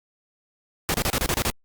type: noise bursts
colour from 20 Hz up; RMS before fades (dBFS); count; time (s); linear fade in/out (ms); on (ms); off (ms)
pink; -23; 8; 0.89-1.501; 0; 51; 29
effects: Opus 48 kbps